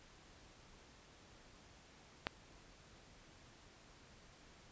click, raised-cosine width 0.3 ms, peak -19 dBFS, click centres 2.269 s, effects pink hiss -62 dBFS RMS until 4.71 s + resampled to 16000 Hz

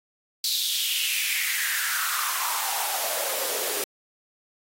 white noise with high-pass filter sweep, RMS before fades -27 dBFS, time 0.44-3.84 s, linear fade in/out 2 ms, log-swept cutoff 4200 to 380 Hz, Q 4.8, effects AAC 48 kbps

